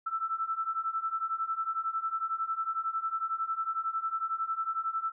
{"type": "beating tone pair", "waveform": "sine", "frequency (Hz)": [1318.5, 1329.5], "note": ["E6", "E6"], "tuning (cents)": [0, 14], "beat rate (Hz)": 11, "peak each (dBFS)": [-34, -32], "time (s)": [0.06, 5.12], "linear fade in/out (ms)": 10, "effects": []}